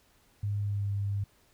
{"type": "tone with pitch glide", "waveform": "sine", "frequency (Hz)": [102.3, 100.37], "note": ["G#2", "G2"], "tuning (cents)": [-26, 41], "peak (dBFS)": -28, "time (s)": [0.43, 1.24], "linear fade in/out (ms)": 5, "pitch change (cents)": -33, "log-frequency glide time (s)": [0.6, 0.91], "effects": ["pink hiss -65 dBFS RMS until 1.53 s"]}